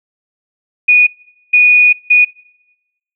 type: tone bursts at uneven times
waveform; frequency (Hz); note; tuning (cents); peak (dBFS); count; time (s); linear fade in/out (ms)
sine; 2465; D#7; -17; -4; 3; 0.88-1.07 / 1.53-1.93 / 2.1-2.25; 10
effects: noise-tail reverb RT60 1.0 s tail -25 dB re dry